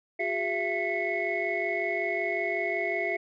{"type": "tone cluster", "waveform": "sine", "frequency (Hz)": [360.5, 405.9, 673, 1994, 2189], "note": ["F#4", "G#4", "E5", "B6", "C#7"], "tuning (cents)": [-45, -40, 36, 16, -22], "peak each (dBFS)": [-34, -34, -31, -34, -31], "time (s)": [0.19, 3.17], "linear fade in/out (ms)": 10, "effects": ["tanh soft clip ceiling -17 dBFS"]}